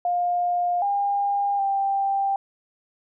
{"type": "tone with pitch steps", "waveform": "sine", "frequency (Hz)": [707, 805, 788], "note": ["F5", "G5", "G5"], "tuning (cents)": [21, 46, 9], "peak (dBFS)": -20, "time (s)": [0.05, 2.36], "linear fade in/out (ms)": 2, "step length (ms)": 770, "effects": []}